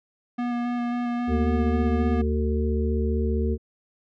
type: tone with vibrato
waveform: square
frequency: 241.2 Hz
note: B3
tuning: 41 cents flat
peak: -25 dBFS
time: 0.38-2.22 s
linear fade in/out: 10 ms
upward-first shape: square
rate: 3.7 Hz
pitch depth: 10 cents each way
type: harmonic tone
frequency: 75.3 Hz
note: D2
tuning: 44 cents sharp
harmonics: 1 / 3 / 5 / 6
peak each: -23 / -28 / -30 / -31 dBFS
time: 1.27-3.58 s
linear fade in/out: 50 ms
effects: low-pass 2000 Hz 12 dB/octave